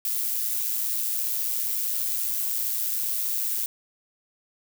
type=noise with amplitude modulation; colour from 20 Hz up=violet; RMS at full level=-25 dBFS; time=0.05-3.66 s; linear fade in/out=2 ms; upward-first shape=sine; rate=115 Hz; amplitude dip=45%; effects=none